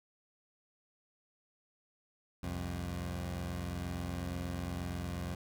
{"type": "tone pair together", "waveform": "20% pulse", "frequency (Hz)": [66.2, 88.42], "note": ["C2", "F2"], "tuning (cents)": [21, 22], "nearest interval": "perfect fourth", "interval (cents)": 501, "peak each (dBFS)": [-37, -33], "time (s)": [2.43, 5.35], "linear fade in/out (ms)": 5, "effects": []}